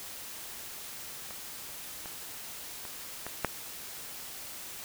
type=clicks; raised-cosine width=0.5 ms; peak=-28 / -26 / -28 / -22 / -11 dBFS; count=5; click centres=1.308 / 2.058 / 2.852 / 3.266 / 3.447 s; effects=white hiss -43 dBFS RMS until 4.84 s